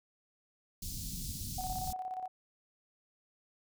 pink band-stop noise, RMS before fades -40 dBFS, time 0.82-1.93 s, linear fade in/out 5 ms, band 210 to 4400 Hz, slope 24 dB/octave
sine tone with tremolo, 744 Hz, F#5, 9 cents sharp, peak -35 dBFS, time 1.58-2.28 s, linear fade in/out 5 ms, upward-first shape square, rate 17 Hz, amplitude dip 50%
effects none

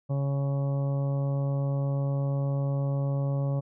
harmonic tone, 139.1 Hz, C#3, 6 cents sharp, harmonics 1 / 2 / 3 / 4 / 5 / 6 / 7 / 8, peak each -25 / -39 / -44 / -36 / -48 / -48 / -53 / -49 dBFS, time 0.09-3.61 s, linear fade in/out 20 ms, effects none

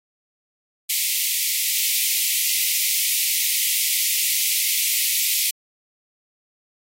white high-pass noise, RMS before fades -21 dBFS, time 0.89-5.51 s, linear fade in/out 10 ms, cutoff 2000 Hz, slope 96 dB/octave, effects AAC 48 kbps

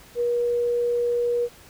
sine tone, 479.4 Hz, A#4, 48 cents sharp, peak -20 dBFS, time 0.15-1.49 s, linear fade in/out 50 ms, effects pink hiss -49 dBFS RMS until 1.69 s

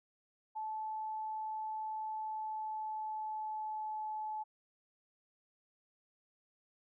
sine tone with pitch glide, 869 to 861.5 Hz, A5 to A5, -22 to -37 cents, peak -37 dBFS, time 0.55-4.44 s, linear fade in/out 20 ms, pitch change -15 cents, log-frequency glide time 2.09-4.03 s, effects none

